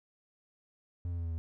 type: tone with pitch steps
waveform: triangle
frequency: 87.31 / 85.86 / 84.43 / 83.03 / 81.65 Hz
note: F2 / F2 / E2 / E2 / E2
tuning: 0 / -29 / +42 / +13 / -16 cents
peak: -31 dBFS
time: 1.05-1.38 s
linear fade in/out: 0 ms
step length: 66 ms
effects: none